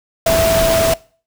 sine tone in noise, 658 Hz, E5, 3 cents flat, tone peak -11 dBFS, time 0.26-0.94 s, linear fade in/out 5 ms, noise pink, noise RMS -18 dBFS, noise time 0.26-0.94 s, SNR +4 dB, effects noise-tail reverb RT60 0.4 s tail -22 dB re dry

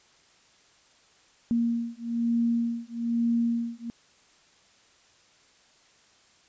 sine beating tone pair, 233.1 / 234.2 Hz, A#3 / A#3, 0 / +8 cents, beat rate 1.1 Hz, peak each -27 dBFS, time 1.51-3.9 s, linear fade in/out 0 ms, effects white hiss -60 dBFS RMS until 6.48 s + resampled to 16000 Hz

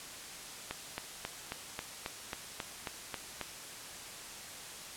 click train, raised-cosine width 0.3 ms, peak -20 dBFS, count 11, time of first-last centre 0.71-3.413 s, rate 3.7 Hz, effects white hiss -46 dBFS RMS until 4.96 s + low-pass 10000 Hz 12 dB/octave

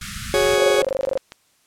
pink band-stop noise, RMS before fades -31 dBFS, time 0.01-0.56 s, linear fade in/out 5 ms, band 230 to 1200 Hz, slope 96 dB/octave
40% pulse chord, F# suspended second, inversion none, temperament just, 370 / 416.2 / 555 Hz, F#4 / G#4 / C#5, 0 / +4 / +2 cents, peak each -21 / -19 / -18 dBFS, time 0.34-0.82 s, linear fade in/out 0 ms
click train, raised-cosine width 0.2 ms, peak -18 dBFS, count 7, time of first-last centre 0.46-1.321 s, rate 6.97 Hz
sine tone bursts, 535 Hz, C5, 38 cents sharp, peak -17 dBFS, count 15, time 0.58-1.174 s, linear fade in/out 0 ms, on 20 ms, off 21 ms
effects white hiss -61 dBFS RMS until 1.66 s + low-pass 11000 Hz 12 dB/octave

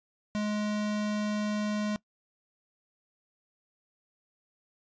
square tone, 210 Hz, G#3, 19 cents sharp, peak -29 dBFS, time 0.35-1.96 s, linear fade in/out 0 ms, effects noise-tail reverb RT60 0.1 s tail -21 dB re dry + resampled to 16000 Hz

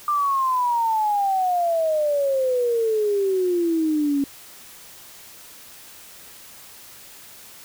sine exponential sweep, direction down, 1197 to 275.4 Hz, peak -18 dBFS, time 0.08-4.24 s, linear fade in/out 2 ms, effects white hiss -44 dBFS RMS until 7.64 s

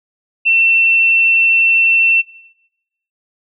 sine tone, 2694 Hz, E7, 37 cents sharp, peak -9 dBFS, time 0.45-2.22 s, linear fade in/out 20 ms, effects noise-tail reverb RT60 0.9 s tail -19 dB re dry

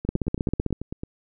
two click trains, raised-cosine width 3 ms, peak -10 / -18 dBFS, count 11 / 10, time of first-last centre 0.09-0.727 / 0.05-1.035 s, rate 15.7 / 9.14 Hz, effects none

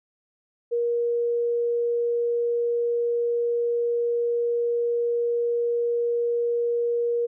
sine tone, 473.5 Hz, A#4, 27 cents sharp, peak -21 dBFS, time 0.71-7.27 s, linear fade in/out 20 ms, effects none

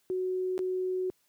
sine tone with dropouts, 370 Hz, F#4, in tune, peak -28 dBFS, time 0.1-1.1 s, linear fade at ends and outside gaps 0 ms, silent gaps 0.579-0.591 s, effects white hiss -71 dBFS RMS until 1.28 s + high-pass 80 Hz 12 dB/octave

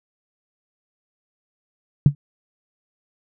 sine tone with exponential decay, 143 Hz, D3, 46 cents flat, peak -4 dBFS, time 2.06-2.15 s, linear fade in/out 2 ms, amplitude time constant 18 ms, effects none

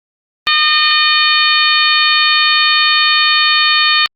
harmonic tone with a mistuned harmonic, 610 Hz, D#5, 34 cents flat, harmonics 2 / 3 / 4 / 5 / 6 / 7, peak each -16 / -16 / -16 / -16 / -16 / -16 dBFS, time 0.47-4.06 s, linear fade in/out 0 ms, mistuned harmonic 7, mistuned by +40 cents, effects Opus 24 kbps

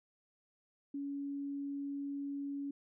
sine tone, 281.3 Hz, C#4, 26 cents sharp, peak -37 dBFS, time 0.94-2.71 s, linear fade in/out 5 ms, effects none

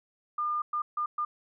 sine tone bursts at uneven times, 1207 Hz, D6, 47 cents sharp, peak -27 dBFS, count 4, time 0.38-0.62 / 0.73-0.82 / 0.97-1.06 / 1.18-1.25 s, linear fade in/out 5 ms, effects none

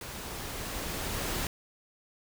pink noise with level ramp, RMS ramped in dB -41 to -32 dBFS, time 0.01-1.47 s, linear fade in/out 2 ms, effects none

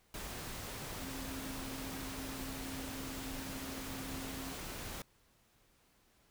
sine tone in noise, 266.1 Hz, C4, 29 cents sharp, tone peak -45 dBFS, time 0.99-4.53 s, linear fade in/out 2 ms, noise pink, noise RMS -44 dBFS, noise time 0.14-5.02 s, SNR -4 dB, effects pink hiss -70 dBFS RMS until 6.3 s

